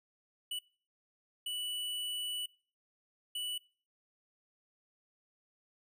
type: tone bursts at uneven times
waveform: square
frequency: 2960 Hz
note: F#7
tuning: in tune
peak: -36 dBFS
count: 3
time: 0.51-0.59 / 1.46-2.46 / 3.35-3.58 s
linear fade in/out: 5 ms
effects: noise-tail reverb RT60 0.4 s tail -22 dB re dry